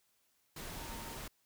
sine tone in noise, 917 Hz, A#5, 29 cents flat, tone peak -51 dBFS, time 0.78-1.18 s, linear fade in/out 5 ms, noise pink, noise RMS -45 dBFS, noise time 0.56-1.28 s, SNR -9 dB, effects white hiss -75 dBFS RMS until 1.45 s

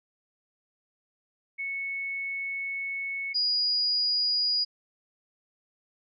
sine tone pair in turn, 2207 / 4892 Hz, C#7 / D#8, -8 / -30 cents, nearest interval octave + major second, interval 1378 cents, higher second, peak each -30 / -23 dBFS, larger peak second, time 1.58-3.34 / 3.34-4.65 s, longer first, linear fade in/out 20 ms, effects none

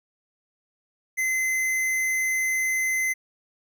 square tone, 2053 Hz, C7, 33 cents flat, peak -23 dBFS, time 1.17-3.14 s, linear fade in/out 20 ms, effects none

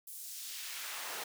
pink noise with high-pass filter sweep, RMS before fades -43 dBFS, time 0.07-1.24 s, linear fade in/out 5 ms, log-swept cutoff 11000 to 530 Hz, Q 0.82, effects none

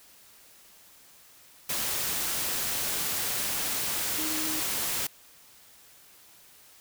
sine tone in noise, 311.1 Hz, D#4, in tune, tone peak -35 dBFS, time 4.18-4.6 s, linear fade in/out 5 ms, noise white, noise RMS -30 dBFS, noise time 1.69-5.07 s, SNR -8 dB, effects white hiss -55 dBFS RMS until 6.8 s

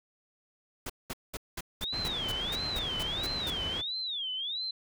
pink noise bursts, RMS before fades -37 dBFS, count 12, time 0.86-3.504 s, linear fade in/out 5 ms, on 37 ms, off 200 ms
sine tone with vibrato, 3520 Hz, A7, in tune, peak -32 dBFS, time 1.82-4.71 s, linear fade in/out 5 ms, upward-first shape sine, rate 1.5 Hz, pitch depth 270 cents each way
pink low-pass noise, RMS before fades -39 dBFS, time 1.92-3.82 s, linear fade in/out 20 ms, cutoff 3900 Hz, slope 12 dB/octave
effects none

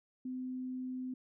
sine tone, 255.6 Hz, C4, 40 cents flat, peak -37 dBFS, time 0.25-1.14 s, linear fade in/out 5 ms, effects none

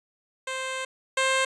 10% pulse tone pair in turn, 523.3 / 528.2 Hz, C5 / C5, 0 / +16 cents, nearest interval unison, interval 16 cents, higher second, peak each -21 / -13 dBFS, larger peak second, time 0.47-0.85 / 1.17-1.45 s, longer first, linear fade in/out 5 ms, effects resampled to 24000 Hz

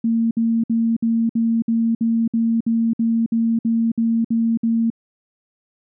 sine tone bursts, 228.5 Hz, A#3, 34 cents flat, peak -15 dBFS, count 15, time 0.04-4.902 s, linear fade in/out 5 ms, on 270 ms, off 58 ms, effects none

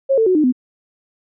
sine tone with pitch steps, 541 / 447.1 / 369.5 / 305.4 / 252.4 Hz, C#5 / A4 / F#4 / D#4 / B3, -42 / +28 / -2 / -32 / +38 cents, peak -11 dBFS, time 0.09-0.525 s, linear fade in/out 20 ms, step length 87 ms, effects none

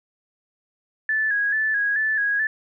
sine tone with vibrato, 1700 Hz, G#6, 40 cents sharp, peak -19 dBFS, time 1.09-2.47 s, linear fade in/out 2 ms, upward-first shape square, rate 2.3 Hz, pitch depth 49 cents each way, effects none

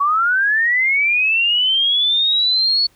sine linear sweep, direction up, 1108.7 to 4435 Hz, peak -13 dBFS, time 0-2.87 s, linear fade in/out 10 ms, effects pink hiss -56 dBFS RMS until 2.95 s

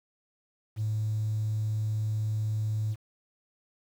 triangle tone, 108 Hz, A2, 32 cents flat, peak -23 dBFS, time 0.76-2.96 s, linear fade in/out 50 ms, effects tanh soft clip ceiling -24 dBFS + 9-bit

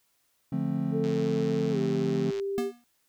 triangle chord, D minor seventh, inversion none, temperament just, 146.83 / 176.2 / 220.2 / 264.3 Hz, D3 / F3 / A3 / C4, 0 / +16 / +2 / +18 cents, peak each -30 dBFS, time 0.52-2.31 s, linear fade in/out 5 ms
sine tone with pitch glide, 441.2 to 395.3 Hz, A4 to G4, +5 to +15 cents, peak -28 dBFS, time 0.91-2.72 s, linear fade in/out 50 ms, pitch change -190 cents, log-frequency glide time 1.71-1.78 s
click train, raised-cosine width 0.2 ms, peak -26 dBFS, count 149, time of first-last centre 1.04-2.398 s, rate 109 Hz
square tone with exponential decay, 240 Hz, B3, 49 cents flat, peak -26 dBFS, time 2.58-2.84 s, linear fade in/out 0 ms, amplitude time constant 56 ms
effects white hiss -71 dBFS RMS until 3.08 s

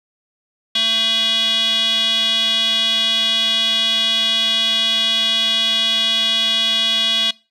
square tone with band-pass filter, 224 Hz, A3, 31 cents sharp, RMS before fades -17 dBFS, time 0.75-7.31 s, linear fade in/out 5 ms, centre 3400 Hz, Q 9, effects noise-tail reverb RT60 0.3 s tail -21 dB re dry

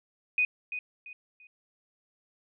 sine tone with echo, 2489 Hz, D#7, in tune, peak -22 dBFS, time 0.38-0.45 s, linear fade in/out 2 ms, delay 340 ms, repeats 3, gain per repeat -10 dB, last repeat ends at 1.47 s, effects none

